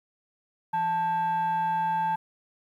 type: tone with frequency modulation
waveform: sine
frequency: 880 Hz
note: A5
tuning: in tune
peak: -22 dBFS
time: 0.73-2.16 s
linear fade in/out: 10 ms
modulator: 712 Hz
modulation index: 0.36
effects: tanh soft clip ceiling -21 dBFS + 10-bit